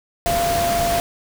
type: tone in noise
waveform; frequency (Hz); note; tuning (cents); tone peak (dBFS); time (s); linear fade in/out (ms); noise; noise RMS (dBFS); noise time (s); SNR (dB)
sine; 688; F5; -26; -18; 0.26-1; 0; pink; -24; 0.26-1; +3
effects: none